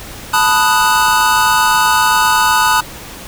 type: chord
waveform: square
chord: B dominant seventh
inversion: third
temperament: equal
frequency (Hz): 880 / 987.8 / 1244.5 / 1480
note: A5 / B5 / D#6 / F#6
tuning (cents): 0 / 0 / 0 / 0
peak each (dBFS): -16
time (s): 0.33-2.81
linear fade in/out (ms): 10
effects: pink hiss -31 dBFS RMS until 3.27 s